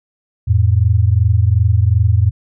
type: tone pair together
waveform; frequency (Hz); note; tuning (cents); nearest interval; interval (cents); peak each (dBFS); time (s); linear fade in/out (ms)
sine; 87.31 / 110; F2 / A2; 0 / 0; major third; 400; -12; 0.47-2.31; 20
effects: none